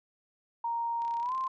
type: tone with pitch glide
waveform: sine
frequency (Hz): 932.3 to 1046.5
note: A#5 to C6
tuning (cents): 0 to 0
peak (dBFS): -29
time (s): 0.64-1.48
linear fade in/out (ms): 5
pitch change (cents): +200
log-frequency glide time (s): 1.21-1.34
type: click train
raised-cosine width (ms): 0.2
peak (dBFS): -34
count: 16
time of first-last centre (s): 1.02-1.469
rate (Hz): 33.4
effects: none